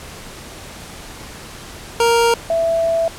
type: tone pair in turn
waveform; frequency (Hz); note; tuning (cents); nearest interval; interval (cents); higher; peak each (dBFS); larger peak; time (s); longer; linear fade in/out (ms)
25% pulse / sine; 466.2 / 662.4; A#4 / E5; 0 / +8; tritone; 608; second; -8 / -14; first; 2-2.34 / 2.5-3.08; second; 2
effects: pink hiss -35 dBFS RMS until 3.18 s + low-pass 11000 Hz 12 dB/octave